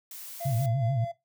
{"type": "noise", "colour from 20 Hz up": "blue", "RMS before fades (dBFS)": -42, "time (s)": [0.11, 0.66], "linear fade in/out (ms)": 2}
{"type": "tone with tremolo", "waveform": "triangle", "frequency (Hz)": 682, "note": "F5", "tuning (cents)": -41, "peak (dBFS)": -31, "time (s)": [0.4, 1.12], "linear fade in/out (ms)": 10, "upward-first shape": "sine", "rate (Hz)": 4.8, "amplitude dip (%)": 45}
{"type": "tone with vibrato", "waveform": "sine", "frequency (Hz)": 125.3, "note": "B2", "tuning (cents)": 25, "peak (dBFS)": -24, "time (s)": [0.45, 1.05], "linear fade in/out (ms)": 10, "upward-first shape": "sine", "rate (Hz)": 6.8, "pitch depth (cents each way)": 190}
{"effects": ["noise-tail reverb RT60 0.2 s tail -17 dB re dry"]}